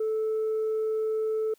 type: tone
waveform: sine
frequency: 437.4 Hz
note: A4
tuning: 10 cents flat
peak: -23 dBFS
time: 0-1.54 s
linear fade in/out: 5 ms
effects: tanh soft clip ceiling -23 dBFS + white hiss -65 dBFS RMS until 1.58 s